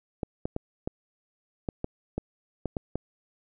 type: clicks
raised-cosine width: 2 ms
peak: -16 dBFS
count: 10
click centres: 0.232 / 0.455 / 0.564 / 0.875 / 1.688 / 1.844 / 2.18 / 2.657 / 2.768 / 2.956 s
effects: none